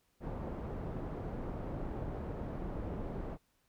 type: low-pass noise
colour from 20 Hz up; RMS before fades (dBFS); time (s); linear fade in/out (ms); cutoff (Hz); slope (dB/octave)
pink; -40; 0.2-3.38; 50; 700; 12
effects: pink hiss -75 dBFS RMS until 3.68 s